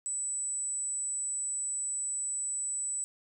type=tone; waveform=sine; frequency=7960 Hz; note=B8; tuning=13 cents sharp; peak=-31 dBFS; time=0.06-3.04 s; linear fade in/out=0 ms; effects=none